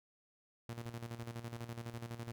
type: tone with tremolo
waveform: sawtooth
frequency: 117.2 Hz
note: A#2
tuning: 10 cents sharp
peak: -37 dBFS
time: 0.69-2.32 s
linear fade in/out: 0 ms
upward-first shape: square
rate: 12 Hz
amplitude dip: 65%
effects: none